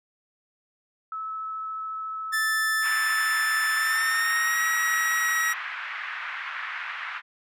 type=tone with vibrato; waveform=sine; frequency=1300 Hz; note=E6; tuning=24 cents flat; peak=-30 dBFS; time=1.12-5.53 s; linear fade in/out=2 ms; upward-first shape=triangle; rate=14 Hz; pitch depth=8 cents each way
type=tone with pitch glide; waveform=45% pulse; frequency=1760 to 1908.2 Hz; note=A6 to A#6; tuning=0 to +40 cents; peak=-23 dBFS; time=2.32-5.54 s; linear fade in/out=20 ms; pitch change=+140 cents; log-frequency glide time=3.76-4.63 s
type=band-pass noise; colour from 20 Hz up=white; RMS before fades=-34 dBFS; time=2.81-7.22 s; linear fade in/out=50 ms; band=1200 to 2100 Hz; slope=24 dB/octave
effects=none